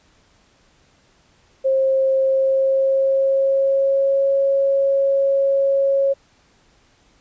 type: tone with pitch glide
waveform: sine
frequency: 533 to 548.9 Hz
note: C5 to C#5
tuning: +32 to -17 cents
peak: -14 dBFS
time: 1.64-6.14 s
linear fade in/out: 20 ms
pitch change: +51 cents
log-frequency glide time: 2.22-4.3 s
effects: pink hiss -57 dBFS RMS until 7.2 s + resampled to 16000 Hz